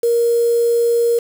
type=tone with quantisation; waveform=sine; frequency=470 Hz; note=A#4; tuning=14 cents sharp; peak=-12 dBFS; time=0.03-1.19 s; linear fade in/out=5 ms; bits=5; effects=none